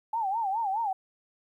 sine tone with vibrato, 841 Hz, G#5, 22 cents sharp, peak -26 dBFS, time 0.13-0.93 s, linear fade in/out 5 ms, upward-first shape sine, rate 4.8 Hz, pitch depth 180 cents each way, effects 11-bit

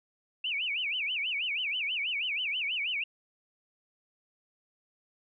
sine tone with vibrato, 2600 Hz, E7, 24 cents flat, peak -29 dBFS, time 0.44-3.04 s, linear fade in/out 5 ms, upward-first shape sine, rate 6.2 Hz, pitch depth 280 cents each way, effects none

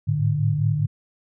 sine tone cluster, 105.1 / 110.1 / 148.6 Hz, G#2 / A2 / D3, +21 / +2 / +21 cents, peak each -24 / -24 / -21 dBFS, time 0.07-0.87 s, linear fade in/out 20 ms, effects none

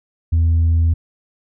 sine tone with tanh clipping, 82.41 Hz, E2, in tune, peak -12 dBFS, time 0.32-0.94 s, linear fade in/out 10 ms, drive 1 dB, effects none

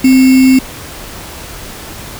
sine tone with sample-and-hold, 260.8 Hz, C4, 5 cents flat, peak -3 dBFS, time 0.04-0.59 s, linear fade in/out 5 ms, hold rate 2450 Hz, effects pink hiss -28 dBFS RMS until 2.19 s

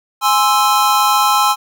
square chord, Ab augmented, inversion none, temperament equal, 830.6 / 1046.5 / 1318.5 Hz, Ab5 / C6 / E6, 0 / 0 / 0 cents, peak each -16 dBFS, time 0.21-1.56 s, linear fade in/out 50 ms, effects none

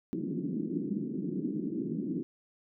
white band-pass noise, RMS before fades -34 dBFS, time 0.13-2.23 s, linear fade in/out 0 ms, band 160 to 340 Hz, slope 48 dB/octave, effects none

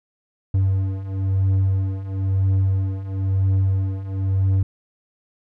triangle beating tone pair, 95.4 / 96.4 Hz, G2 / G2, -47 / -28 cents, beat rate 1 Hz, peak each -21 / -17 dBFS, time 0.54-4.63 s, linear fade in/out 5 ms, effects none

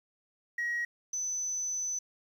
sine tone pair in turn, 1900 / 6032 Hz, A#6 / F#8, +33 / +32 cents, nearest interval octave + minor sixth, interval 1999 cents, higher second, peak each -28 / -30 dBFS, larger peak first, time 0.58-0.85 / 1.13-1.99 s, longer second, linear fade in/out 5 ms, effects tanh soft clip ceiling -27 dBFS + 10-bit

